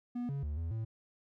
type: tone with pitch steps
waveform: triangle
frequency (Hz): 243 / 139.6 / 73.8 / 82.7 / 111.7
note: B3 / C#3 / D2 / E2 / A2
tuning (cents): -28 / +13 / +9 / +6 / +27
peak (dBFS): -32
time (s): 0.15-0.85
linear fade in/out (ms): 10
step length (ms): 140
effects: none